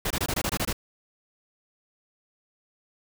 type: noise bursts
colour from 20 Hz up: pink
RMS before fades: -27 dBFS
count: 9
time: 0.05-0.729 s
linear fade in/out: 5 ms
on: 55 ms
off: 23 ms
effects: none